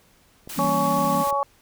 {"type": "clicks", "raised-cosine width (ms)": 2, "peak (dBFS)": -27, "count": 8, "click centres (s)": [0.475, 0.647, 0.69, 0.983, 1.048, 1.149, 1.273, 1.327]}
{"type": "noise", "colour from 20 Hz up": "white", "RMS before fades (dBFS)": -35, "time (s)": [0.49, 1.31], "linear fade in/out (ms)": 5}
{"type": "chord", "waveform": "sine", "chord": "E diminished seventh", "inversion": "none", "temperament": "equal", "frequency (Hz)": [164.81, 196, 233.1, 277.2], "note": ["E3", "G3", "Bb3", "Db4"], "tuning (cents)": [0, 0, 0, 0], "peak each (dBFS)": -29, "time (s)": [0.56, 1.24], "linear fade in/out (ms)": 20}
{"type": "harmonic tone", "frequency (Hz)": 280.1, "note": "C#4", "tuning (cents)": 18, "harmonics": [2, 3, 4], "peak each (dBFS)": [-26, -25, -23], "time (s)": [0.59, 1.43], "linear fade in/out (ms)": 0}
{"effects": ["pink hiss -58 dBFS RMS until 1.61 s"]}